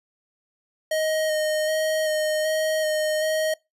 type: tone with vibrato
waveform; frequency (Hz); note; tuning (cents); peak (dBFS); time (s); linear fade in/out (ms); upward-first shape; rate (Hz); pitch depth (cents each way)
square; 622.3; D#5; 0; -22; 0.91-3.54; 5; square; 1.3; 14
effects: noise-tail reverb RT60 0.2 s tail -23 dB re dry + resampled to 32000 Hz